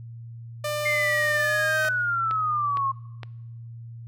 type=tone with pitch glide; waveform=sawtooth; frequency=597 to 624.9 Hz; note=D5 to D#5; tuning=+28 to +7 cents; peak=-22 dBFS; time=0.64-1.89 s; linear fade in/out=5 ms; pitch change=+79 cents; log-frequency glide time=1.34-1.76 s
type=exponential sweep; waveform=sine; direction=down; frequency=2126 to 1069 Hz; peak=-22 dBFS; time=0.85-2.92 s; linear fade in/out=10 ms
type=click train; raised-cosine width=0.3 ms; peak=-20 dBFS; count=4; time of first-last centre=1.85-3.232 s; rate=2.17 Hz
effects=noise-tail reverb RT60 1.0 s tail -23 dB re dry + added 116 Hz sine -37 dBFS peak until 4.07 s